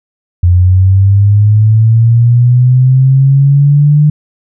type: linear sweep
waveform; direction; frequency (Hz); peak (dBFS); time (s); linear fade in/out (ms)
sine; up; 87.31 to 150.4; -3; 0.43-4.1; 5
effects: none